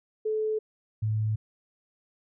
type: tone pair in turn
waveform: sine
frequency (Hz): 433.2 / 108.3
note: A4 / A2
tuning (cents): -27 / -27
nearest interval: 2 octaves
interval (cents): 2400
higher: first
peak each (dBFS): -25 / -24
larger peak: second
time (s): 0.25-0.59 / 1.02-1.36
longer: neither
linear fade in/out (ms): 10
effects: none